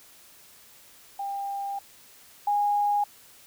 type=tone pair in turn; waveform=sine; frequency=797 / 821.8 Hz; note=G5 / G#5; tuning=+28 / -18 cents; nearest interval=minor second; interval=54 cents; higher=second; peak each=-29 / -21 dBFS; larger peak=second; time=1.19-1.79 / 2.47-3.04 s; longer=first; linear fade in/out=5 ms; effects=white hiss -53 dBFS RMS until 3.46 s